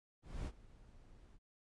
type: noise with ADSR envelope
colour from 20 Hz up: brown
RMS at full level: -40 dBFS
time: 0.22-1.39 s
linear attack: 240 ms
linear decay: 56 ms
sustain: -20 dB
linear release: 43 ms
effects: resampled to 22050 Hz